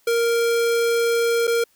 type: tone with dropouts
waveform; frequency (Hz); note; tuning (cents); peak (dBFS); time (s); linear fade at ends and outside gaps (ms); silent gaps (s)
square; 466.2; A#4; 0; -18; 0.07-1.64; 5; 1.471-1.476
effects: white hiss -61 dBFS RMS until 1.75 s